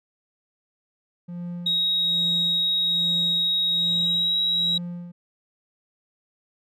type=tone with tremolo; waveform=triangle; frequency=174.61 Hz; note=F3; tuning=in tune; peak=-27 dBFS; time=1.28-5.12 s; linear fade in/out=10 ms; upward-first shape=sine; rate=1.2 Hz; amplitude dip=85%
type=tone with pitch glide; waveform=sine; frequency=3789 to 3855 Hz; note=A#7 to B7; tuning=+27 to -43 cents; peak=-19 dBFS; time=1.66-4.78 s; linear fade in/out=5 ms; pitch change=+30 cents; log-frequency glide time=3.74-4.39 s
effects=tanh soft clip ceiling -13 dBFS